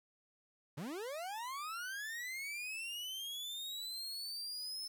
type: linear sweep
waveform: 40% pulse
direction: up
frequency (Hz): 125.1 to 5274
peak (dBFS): -40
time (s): 0.77-4.88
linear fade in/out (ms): 10
effects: 11-bit